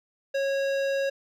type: tone with hard clipping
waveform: sine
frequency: 549 Hz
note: C#5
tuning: 17 cents flat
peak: -26 dBFS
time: 0.34-1.1 s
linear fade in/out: 10 ms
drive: 15 dB
effects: none